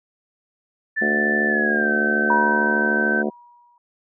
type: tone with pitch glide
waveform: sine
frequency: 1760 to 1541 Hz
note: A6 to G6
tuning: 0 to -30 cents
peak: -19 dBFS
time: 0.96-3.23 s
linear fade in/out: 20 ms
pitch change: -230 cents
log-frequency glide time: 1.47-1.92 s
type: harmonic tone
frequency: 73.42 Hz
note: D2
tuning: in tune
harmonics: 3 / 4 / 5 / 6 / 7 / 8 / 9 / 10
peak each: -24 / -31 / -26 / -32 / -30 / -34 / -31 / -33 dBFS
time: 1.01-3.3 s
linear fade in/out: 10 ms
type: tone with exponential decay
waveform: sine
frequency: 960 Hz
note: B5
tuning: 49 cents flat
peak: -15 dBFS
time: 2.3-3.78 s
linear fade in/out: 2 ms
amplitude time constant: 320 ms
effects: none